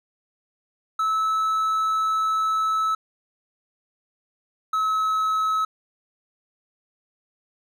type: tone pair in turn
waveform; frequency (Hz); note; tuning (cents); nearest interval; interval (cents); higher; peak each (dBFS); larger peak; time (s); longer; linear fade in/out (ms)
triangle; 1303 / 1289.5; E6 / E6; -20 / -39; unison; 19; first; -18; neither; 0.99-2.95 / 4.73-5.65; first; 5
effects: none